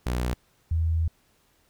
sawtooth / sine tone pair in turn, 61.2 / 81.51 Hz, B1 / E2, -15 / -19 cents, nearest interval perfect fourth, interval 496 cents, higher second, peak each -21 dBFS, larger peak neither, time 0.06-0.34 / 0.71-1.08 s, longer second, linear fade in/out 5 ms, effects pink hiss -65 dBFS RMS until 1.69 s

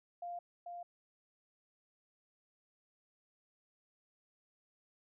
sine tone with echo, 698.5 Hz, F5, in tune, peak -40 dBFS, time 0.22-0.39 s, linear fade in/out 5 ms, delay 440 ms, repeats 1, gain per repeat -3 dB, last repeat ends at 0.83 s, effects none

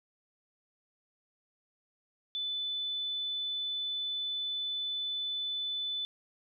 sine tone, 3500 Hz, A7, 10 cents flat, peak -32 dBFS, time 2.35-6.05 s, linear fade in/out 0 ms, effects none

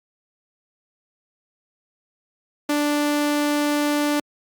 sawtooth tone, 293.7 Hz, D4, in tune, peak -15 dBFS, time 2.69-4.2 s, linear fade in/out 5 ms, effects Opus 48 kbps

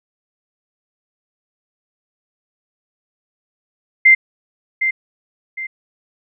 sine tone with echo, 2088 Hz, C7, 4 cents flat, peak -5 dBFS, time 4.05-4.15 s, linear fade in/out 10 ms, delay 760 ms, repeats 2, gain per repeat -9 dB, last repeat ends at 5.67 s, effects none

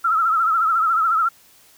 sine tone with vibrato, 1318.5 Hz, E6, in tune, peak -15 dBFS, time 0.04-1.29 s, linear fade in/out 10 ms, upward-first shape triangle, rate 14 Hz, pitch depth 99 cents each way, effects white hiss -52 dBFS RMS until 1.77 s

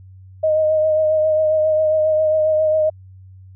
sine tone with vibrato, 622.3 Hz, D#5, in tune, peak -13 dBFS, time 0.43-2.9 s, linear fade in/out 10 ms, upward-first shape triangle, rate 7.4 Hz, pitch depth 28 cents each way, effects added 94 Hz sine -39 dBFS peak until 3.55 s

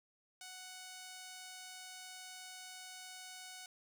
5% pulse tone, 741 Hz, F#5, 2 cents sharp, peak -37 dBFS, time 0.41-3.66 s, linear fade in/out 2 ms, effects none

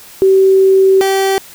sine / 30% pulse tone pair in turn, 383.8 / 387.6 Hz, G4 / G4, -37 / -20 cents, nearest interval unison, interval 17 cents, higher second, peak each -5 / -8 dBFS, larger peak first, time 0.22-1.01 / 1.01-1.38 s, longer first, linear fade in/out 0 ms, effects white hiss -37 dBFS RMS until 1.54 s

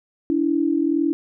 sine tone pair together, 287.8 / 329.6 Hz, D4 / E4, -35 / 0 cents, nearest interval major second, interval 235 cents, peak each -20 dBFS, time 0.3-1.13 s, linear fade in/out 0 ms, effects none

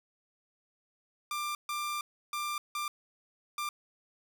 sawtooth tone bursts at uneven times, 1188 Hz, D6, 20 cents sharp, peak -29 dBFS, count 5, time 1.31-1.55 / 1.69-2.01 / 2.33-2.58 / 2.75-2.88 / 3.58-3.69 s, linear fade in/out 2 ms, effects none

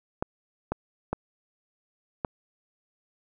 clicks, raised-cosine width 1 ms, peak -13 dBFS, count 4, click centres 0.225 / 0.72 / 1.13 / 2.248 s, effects none

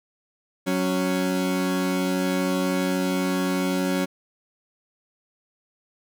30% pulse tone pair together, 185 / 277.2 Hz, F#3 / C#4, 0 / 0 cents, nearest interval perfect fifth, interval 700 cents, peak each -22 dBFS, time 0.66-4.06 s, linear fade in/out 20 ms, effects none

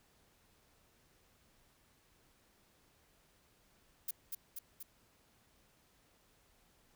violet noise with echo, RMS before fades -38 dBFS, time 4.08-4.11 s, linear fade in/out 5 ms, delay 240 ms, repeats 3, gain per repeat -3 dB, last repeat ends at 4.83 s, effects pink hiss -70 dBFS RMS until 6.95 s

